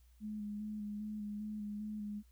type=tone with vibrato; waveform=sine; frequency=210 Hz; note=G#3; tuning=19 cents sharp; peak=-39 dBFS; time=0.2-2.23 s; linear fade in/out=50 ms; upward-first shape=square; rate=2.5 Hz; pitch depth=21 cents each way; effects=added 60 Hz sine -61 dBFS peak until 2.31 s + white hiss -75 dBFS RMS until 2.31 s